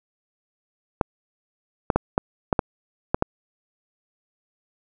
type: clicks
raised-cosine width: 1 ms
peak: -4 dBFS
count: 8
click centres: 1.012 / 1.902 / 1.96 / 2.179 / 2.528 / 2.592 / 3.145 / 3.224 s
effects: none